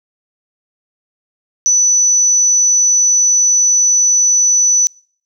sine tone, 5970 Hz, F#8, 15 cents sharp, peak -8 dBFS, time 1.66-4.87 s, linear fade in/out 0 ms, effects noise-tail reverb RT60 0.5 s tail -26 dB re dry

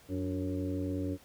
harmonic tone with a mistuned harmonic, 91.2 Hz, F#2, 24 cents flat, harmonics 1 / 2 / 3 / 4 / 5 / 6, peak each -36 / -43 / -34 / -44 / -43 / -44 dBFS, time 0.08-1.18 s, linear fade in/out 50 ms, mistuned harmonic 3, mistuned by +77 cents, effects pink hiss -59 dBFS RMS until 1.24 s

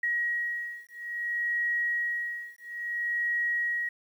sine beating tone pair, 1900 / 1900.59 Hz, A#6 / A#6, +33 / +33 cents, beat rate 0.59 Hz, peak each -31 dBFS, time 0.03-3.89 s, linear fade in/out 5 ms, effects 10-bit

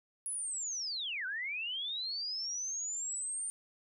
sine linear two-way sweep, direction down then up, 10548 to 1459 to 9020 Hz, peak -35 dBFS, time 0.26-3.5 s, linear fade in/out 0 ms, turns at 1.26 s, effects none

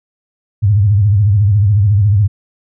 sine tone with vibrato, 102.1 Hz, G#2, 29 cents flat, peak -7 dBFS, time 0.62-2.28 s, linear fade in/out 20 ms, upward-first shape sine, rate 14 Hz, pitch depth 130 cents each way, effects none

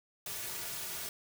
white noise with comb filter, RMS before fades -40 dBFS, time 0.26-1.09 s, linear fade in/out 2 ms, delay 3.8 ms, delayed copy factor -0.75, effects none

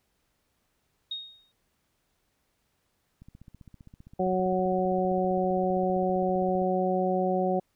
sine tone with exponential decay, 3729 Hz, A#7, in tune, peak -29 dBFS, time 1.11-1.52 s, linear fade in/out 5 ms, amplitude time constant 87 ms
click train, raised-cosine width 5 ms, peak -36 dBFS, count 53, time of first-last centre 3.22-6.619 s, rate 15.3 Hz
harmonic tone, 185 Hz, F#3, in tune, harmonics 1 / 2 / 3 / 4, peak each -29 / -29 / -29 / -29 dBFS, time 4.19-7.6 s, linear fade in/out 10 ms
effects pink hiss -74 dBFS RMS until 7.75 s

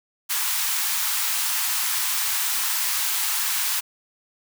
white high-pass noise, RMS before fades -24 dBFS, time 0.29-3.81 s, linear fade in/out 20 ms, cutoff 830 Hz, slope 48 dB/octave, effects none

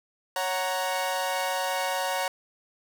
sawtooth chord, F# major, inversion second, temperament equal, 554.4 / 740 / 932.3 Hz, C#5 / F#5 / A#5, 0 / 0 / 0 cents, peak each -27 dBFS, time 0.36-2.28 s, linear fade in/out 2 ms, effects none

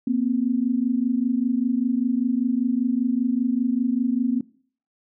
sine tone pair together, 236.5 / 261.6 Hz, A#3 / C4, +25 / 0 cents, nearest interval major second, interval 175 cents, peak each -22 dBFS, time 0.07-4.41 s, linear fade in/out 5 ms, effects noise-tail reverb RT60 0.5 s tail -21 dB re dry

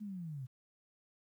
sine linear sweep, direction down, 216.3 to 122.1 Hz, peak -40 dBFS, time 0-0.47 s, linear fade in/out 20 ms, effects 12-bit

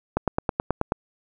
click train, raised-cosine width 1 ms, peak -7 dBFS, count 8, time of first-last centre 0.17-0.921 s, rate 9.32 Hz, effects none

